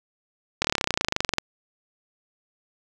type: slowing click train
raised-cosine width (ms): 0.2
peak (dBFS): -4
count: 23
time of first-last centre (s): 0.62-1.383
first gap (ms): 25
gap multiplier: 1.03
effects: none